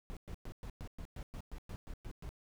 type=noise bursts; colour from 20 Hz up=brown; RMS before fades=-44 dBFS; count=13; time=0.1-2.291 s; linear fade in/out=0 ms; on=67 ms; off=110 ms; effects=none